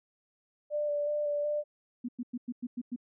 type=tone with vibrato; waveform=sine; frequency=589 Hz; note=D5; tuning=5 cents sharp; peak=-28 dBFS; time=0.7-1.64 s; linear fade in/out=50 ms; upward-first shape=square; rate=2.7 Hz; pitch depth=14 cents each way
type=tone bursts; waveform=sine; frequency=243.8 Hz; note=B3; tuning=22 cents flat; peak=-32 dBFS; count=7; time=2.04-2.962 s; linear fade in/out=10 ms; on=46 ms; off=100 ms
effects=none